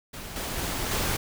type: noise with level steps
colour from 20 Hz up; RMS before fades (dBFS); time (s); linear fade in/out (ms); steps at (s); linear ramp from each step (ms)
pink; -39 / -32 / -30 / -27; 0.13-1.17; 10; 0.36 / 0.58 / 0.91; 2
effects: none